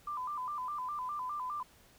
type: tone with vibrato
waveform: sine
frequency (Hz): 1094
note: C#6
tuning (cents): -23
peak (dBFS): -35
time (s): 0.07-1.63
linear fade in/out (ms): 5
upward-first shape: square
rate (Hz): 4.9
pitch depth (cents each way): 140
effects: pink hiss -62 dBFS RMS until 1.98 s